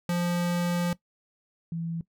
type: tone pair in turn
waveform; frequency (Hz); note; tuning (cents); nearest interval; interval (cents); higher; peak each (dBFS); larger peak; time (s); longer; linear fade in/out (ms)
square / sine; 174.61 / 166.38; F3 / E3; 0 / +16; minor second; 84; first; -25 / -29; first; 0.09-0.93 / 1.72-2.01; first; 2
effects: noise-tail reverb RT60 0.1 s tail -18 dB re dry